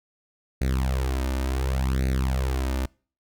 sawtooth tone with flanger, 65.41 Hz, C2, in tune, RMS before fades -25 dBFS, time 0.61-2.86 s, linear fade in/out 5 ms, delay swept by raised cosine 0.47 to 3.37 ms, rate 0.69 Hz, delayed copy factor +0.85, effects noise-tail reverb RT60 0.4 s tail -25 dB re dry

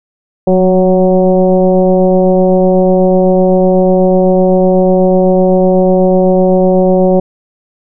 sine tone with frequency modulation, 370 Hz, F#4, in tune, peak -5 dBFS, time 0.47-7.2 s, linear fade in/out 5 ms, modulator 187 Hz, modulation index 1.5, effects none

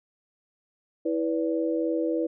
sine tone cluster, 326.2 / 492.9 / 576 Hz, E4 / B4 / D5, -18 / -3 / -34 cents, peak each -26 / -28 / -32 dBFS, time 1.05-2.27 s, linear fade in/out 10 ms, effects none

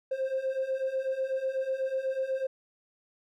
triangle beating tone pair, 523.3 / 531.4 Hz, C5 / C5, 0 / +27 cents, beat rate 8.1 Hz, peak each -30 / -27 dBFS, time 0.11-2.47 s, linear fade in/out 10 ms, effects tanh soft clip ceiling -23 dBFS

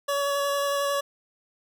25% pulse tone with vibrato, 565 Hz, C#5, 33 cents sharp, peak -20 dBFS, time 0.08-1.01 s, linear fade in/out 10 ms, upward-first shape square, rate 11 Hz, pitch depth 8 cents each way, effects none

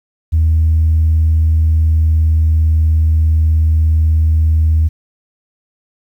sine tone with pitch glide, 79.8 to 79.16 Hz, D#2 to D#2, +44 to +30 cents, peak -7 dBFS, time 0.32-4.89 s, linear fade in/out 20 ms, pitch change -14 cents, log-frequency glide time 0.63-3.05 s, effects tanh soft clip ceiling -5 dBFS + 8-bit

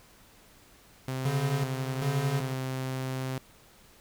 sawtooth tone, 130.81 Hz, C3, in tune, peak -27 dBFS, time 1.08-3.38 s, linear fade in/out 2 ms
square tone with tremolo, 141.9 Hz, C#3, 41 cents sharp, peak -28 dBFS, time 1.25-2.54 s, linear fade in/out 5 ms, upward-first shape square, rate 1.3 Hz, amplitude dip 70%
effects pink hiss -57 dBFS RMS until 4 s

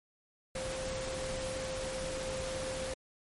sine tone in noise, 523.3 Hz, C5, in tune, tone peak -37 dBFS, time 0.55-2.94 s, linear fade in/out 5 ms, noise pink, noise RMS -40 dBFS, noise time 0.55-2.94 s, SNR 0 dB, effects MP3 48 kbps

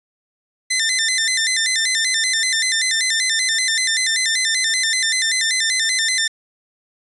15% pulse tone with vibrato, 1914 Hz, A#6, 45 cents sharp, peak -10 dBFS, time 0.7-6.28 s, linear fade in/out 10 ms, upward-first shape square, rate 5.2 Hz, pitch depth 110 cents each way, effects resampled to 24000 Hz

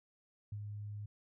sine tone with ADSR envelope, 103.83 Hz, G#2, in tune, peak -38 dBFS, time 0.52-1.06 s, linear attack 4 ms, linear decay 63 ms, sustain -3 dB, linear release 6 ms, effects none

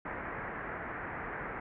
white low-pass noise, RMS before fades -40 dBFS, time 0.05-1.6 s, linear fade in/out 5 ms, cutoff 2000 Hz, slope 48 dB/octave, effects none

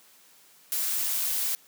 blue noise, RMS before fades -28 dBFS, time 0.72-1.55 s, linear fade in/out 0 ms, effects white hiss -57 dBFS RMS until 1.67 s + high-pass 150 Hz 12 dB/octave

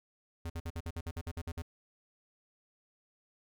square tone bursts, 83.4 Hz, E2, 21 cents sharp, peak -37 dBFS, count 12, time 0.45-1.621 s, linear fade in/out 5 ms, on 49 ms, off 53 ms, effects none

